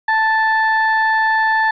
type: ring-modulated tone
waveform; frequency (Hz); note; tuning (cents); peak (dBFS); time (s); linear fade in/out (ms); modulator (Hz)
triangle; 1320; E6; +2; -7; 0.08-1.71; 5; 438
effects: tanh soft clip ceiling -5 dBFS + resampled to 11025 Hz